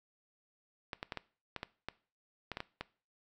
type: clicks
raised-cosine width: 0.3 ms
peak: -22 dBFS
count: 11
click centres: 0.932 / 1.029 / 1.122 / 1.173 / 1.563 / 1.631 / 1.886 / 2.517 / 2.571 / 2.604 / 2.81 s
effects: noise-tail reverb RT60 0.4 s tail -20 dB re dry